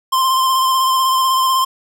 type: tone with vibrato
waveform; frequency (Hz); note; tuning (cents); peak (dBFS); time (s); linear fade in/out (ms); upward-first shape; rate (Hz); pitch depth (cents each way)
square; 1046.5; C6; 0; -13; 0.12-1.65; 10; sine; 16; 24
effects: none